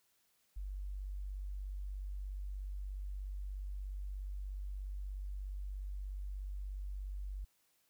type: tone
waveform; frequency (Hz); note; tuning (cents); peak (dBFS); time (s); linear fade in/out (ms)
sine; 48.42; G1; -21; -39; 0.56-7.45; 10
effects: white hiss -75 dBFS RMS until 7.89 s